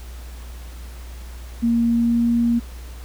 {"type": "tone with pitch glide", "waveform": "sine", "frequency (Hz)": [233.1, 235.1], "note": ["A#3", "A#3"], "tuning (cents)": [0, 15], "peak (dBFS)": -15, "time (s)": [1.62, 2.6], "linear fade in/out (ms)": 20, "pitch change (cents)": 15, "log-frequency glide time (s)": [1.85, 2.27], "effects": ["added 60 Hz sine -33 dBFS peak until 3.04 s", "pink hiss -45 dBFS RMS until 3.04 s"]}